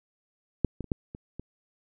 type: clicks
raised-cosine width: 3 ms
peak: -9 / -20 / -30 / -13 / -26 / -24 dBFS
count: 6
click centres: 0.647 / 0.807 / 0.843 / 0.918 / 1.149 / 1.396 s
effects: none